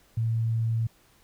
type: tone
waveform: sine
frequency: 113.6 Hz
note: A#2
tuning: 44 cents flat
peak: -23 dBFS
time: 0.17-0.87 s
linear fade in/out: 5 ms
effects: pink hiss -61 dBFS RMS until 1.23 s